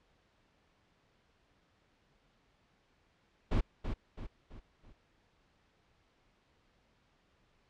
brown noise with echo, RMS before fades -28 dBFS, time 3.51-3.61 s, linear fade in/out 10 ms, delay 330 ms, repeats 4, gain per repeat -7 dB, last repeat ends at 4.93 s, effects pink hiss -71 dBFS RMS until 7.69 s + low-pass 4000 Hz 12 dB/octave

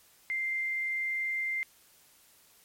sine tone, 2093 Hz, C7, in tune, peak -29 dBFS, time 0.3-1.63 s, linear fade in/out 0 ms, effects white hiss -61 dBFS RMS until 2.64 s + MP3 64 kbps

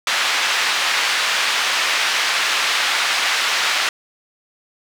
pink band-pass noise, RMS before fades -19 dBFS, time 0.07-3.89 s, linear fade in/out 2 ms, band 1400 to 4500 Hz, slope 12 dB/octave, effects none

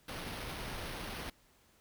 pink noise with sample-and-hold, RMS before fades -42 dBFS, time 0.08-1.3 s, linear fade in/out 5 ms, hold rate 7350 Hz, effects pink hiss -67 dBFS RMS until 1.8 s

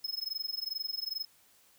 square tone with amplitude modulation, 5170 Hz, E8, 34 cents flat, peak -31 dBFS, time 0.04-1.25 s, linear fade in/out 5 ms, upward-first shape sine, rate 22.4 Hz, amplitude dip 95%, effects white hiss -64 dBFS RMS until 1.78 s

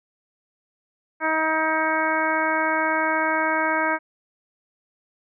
harmonic tone, 316.3 Hz, D#4, 29 cents sharp, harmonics 1 / 2 / 3 / 4 / 5 / 6 / 7, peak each -29 / -27 / -25 / -28 / -25 / -33 / -29 dBFS, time 1.2-3.99 s, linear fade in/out 50 ms, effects none

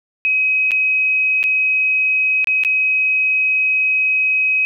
sine tone with dropouts, 2536 Hz, D#7, 32 cents sharp, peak -13 dBFS, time 0.25-4.65 s, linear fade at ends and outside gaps 0 ms, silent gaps 0.709-0.717 / 1.43-1.439 / 2.444-2.472 / 2.636-2.649 s, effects none

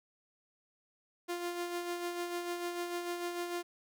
sawtooth tone with tremolo, 349.2 Hz, F4, in tune, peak -30 dBFS, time 1.28-3.63 s, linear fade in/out 20 ms, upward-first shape sine, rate 6.7 Hz, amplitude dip 45%, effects none

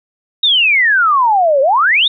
sine exponential two-way sweep, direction down then up, 3797 to 523.3 to 3797 Hz, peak -8 dBFS, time 0.43-2.08 s, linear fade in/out 5 ms, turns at 1.61 s, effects none

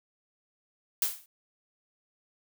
blue noise with exponential decay, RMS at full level -23 dBFS, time 1.02-1.26 s, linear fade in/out 2 ms, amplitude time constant 52 ms, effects none

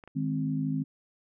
clicks, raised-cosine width 0.5 ms, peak -32 dBFS, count 2, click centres 0.038 / 0.076 s
sine chord, Ab major, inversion second, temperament equal, 155.56 / 207.7 / 261.6 Hz, Eb3 / Ab3 / C4, 0 / 0 / 0 cents, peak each -30 / -36 / -30 dBFS, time 0.15-0.84 s, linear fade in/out 20 ms
effects none

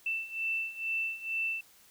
sine beating tone pair, 2665 / 2667.2 Hz, E7 / E7, +18 / +20 cents, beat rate 2.2 Hz, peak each -36 / -33 dBFS, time 0.06-1.61 s, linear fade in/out 5 ms, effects white hiss -60 dBFS RMS until 1.9 s

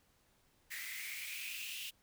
white noise with high-pass filter sweep, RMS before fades -44 dBFS, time 0.7-1.91 s, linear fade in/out 20 ms, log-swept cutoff 1900 to 2900 Hz, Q 7.6, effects pink hiss -72 dBFS RMS until 2.02 s

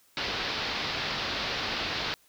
white low-pass noise, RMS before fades -32 dBFS, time 0.17-2.14 s, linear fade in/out 0 ms, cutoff 4800 Hz, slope 48 dB/octave, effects white hiss -63 dBFS RMS until 2.28 s

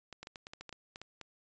clicks, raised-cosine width 0.2 ms, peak -28 dBFS, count 12, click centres 0.127 / 0.23 / 0.271 / 0.358 / 0.469 / 0.535 / 0.61 / 0.693 / 0.727 / 0.959 / 1.016 / 1.213 s, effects resampled to 16000 Hz

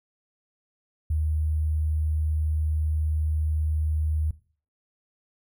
sine tone with sample-and-hold, 77.3 Hz, D#2, 11 cents flat, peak -22 dBFS, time 1.1-4.31 s, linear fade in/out 5 ms, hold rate 11025 Hz, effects noise-tail reverb RT60 0.4 s tail -17 dB re dry

